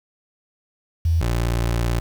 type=tone pair in turn; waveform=sine / 25% pulse; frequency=82.41 / 58.27 Hz; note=E2 / A#1; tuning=0 / 0 cents; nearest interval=tritone; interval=600 cents; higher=first; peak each=-15 dBFS; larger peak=neither; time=1.05-1.21 / 1.21-2 s; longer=second; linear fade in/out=5 ms; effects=7-bit